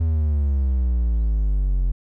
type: exponential sweep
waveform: triangle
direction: down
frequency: 82.41 to 43.65 Hz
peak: -15 dBFS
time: 0-1.92 s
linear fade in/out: 10 ms
effects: none